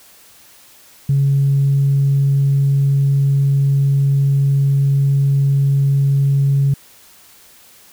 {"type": "tone", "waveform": "sine", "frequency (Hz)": 138.8, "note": "C#3", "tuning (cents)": 3, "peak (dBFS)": -10, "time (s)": [1.09, 6.74], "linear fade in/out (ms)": 5, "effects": ["tanh soft clip ceiling -7 dBFS", "white hiss -46 dBFS RMS until 7.92 s"]}